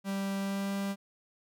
45% pulse tone with pitch glide, 196 to 197.82 Hz, G3 to G3, 0 to +16 cents, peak -31 dBFS, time 0.04-0.96 s, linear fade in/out 50 ms, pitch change +16 cents, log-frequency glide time 0.38-0.73 s, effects none

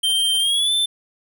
square tone with pitch glide, 3152 to 3538 Hz, G7 to A7, +9 to +9 cents, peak -17 dBFS, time 0.03-0.86 s, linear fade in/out 10 ms, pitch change +200 cents, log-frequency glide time 0.39-0.73 s, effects none

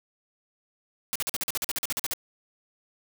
white noise bursts, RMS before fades -29 dBFS, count 15, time 1.13-2.135 s, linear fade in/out 0 ms, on 25 ms, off 45 ms, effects none

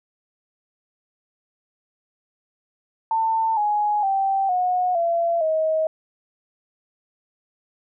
sine tone with pitch steps, 895 / 835.1 / 779.1 / 727 / 678.3 / 632.9 Hz, A5 / G#5 / G5 / F#5 / E5 / D#5, +29 / +9 / -11 / -31 / +49 / +29 cents, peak -18 dBFS, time 3.11-5.87 s, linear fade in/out 2 ms, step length 460 ms, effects none

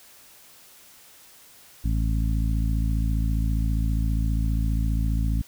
harmonic tone, 54.9 Hz, A1, 3 cents flat, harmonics 1 / 2 / 3 / 4 / 5, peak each -22 / -28 / -32 / -34 / -36 dBFS, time 1.84-5.42 s, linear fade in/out 10 ms, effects white hiss -51 dBFS RMS until 5.47 s

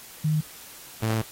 sine / sawtooth tone pair in turn, 154 / 111.02 Hz, D#3 / A2, -17 / +16 cents, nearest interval tritone, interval 567 cents, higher first, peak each -20 / -19 dBFS, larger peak second, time 0.24-0.41 / 1.02-1.22 s, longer second, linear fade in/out 10 ms, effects white hiss -45 dBFS RMS until 1.31 s + AAC 48 kbps

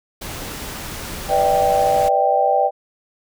pink noise, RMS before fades -30 dBFS, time 0.21-2.09 s, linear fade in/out 10 ms
sine chord, E minor seventh, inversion second, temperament equal with one note detuned, 493.9 / 587.3 / 645.7 / 784 Hz, B4 / D5 / E5 / G5, 0 / 0 / -36 / 0 cents, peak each -22 / -19 / -22 / -16 dBFS, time 1.28-2.71 s, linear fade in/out 50 ms
effects none

